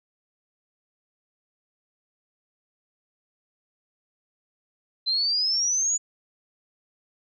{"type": "exponential sweep", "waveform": "sine", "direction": "up", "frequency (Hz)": [4046, 6960], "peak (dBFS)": -21, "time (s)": [5.06, 5.98], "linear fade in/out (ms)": 20, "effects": []}